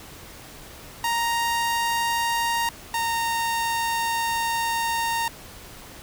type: tone pair in turn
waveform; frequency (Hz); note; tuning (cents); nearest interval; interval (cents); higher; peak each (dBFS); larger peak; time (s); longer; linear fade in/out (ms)
sawtooth; 932.3 / 922.7; A#5 / A#5; 0 / -18; unison; 18; first; -18 / -19; first; 1.04-2.69 / 2.94-5.28; second; 2
effects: pink hiss -43 dBFS RMS until 6.02 s